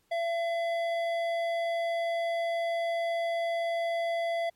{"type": "tone with hard clipping", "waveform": "sine", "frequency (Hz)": 675, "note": "E5", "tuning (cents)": 41, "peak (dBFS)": -29, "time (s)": [0.11, 4.5], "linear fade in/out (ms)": 10, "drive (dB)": 10, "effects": ["pink hiss -71 dBFS RMS until 4.55 s", "MP3 64 kbps"]}